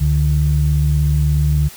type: tone pair together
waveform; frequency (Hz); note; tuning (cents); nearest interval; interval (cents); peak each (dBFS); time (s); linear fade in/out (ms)
sine; 70.8 / 147.44; C#2 / D3; +37 / +7; octave + minor second; 1270; -14; 0-1.69; 20
effects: tanh soft clip ceiling -5 dBFS + white hiss -38 dBFS RMS until 1.76 s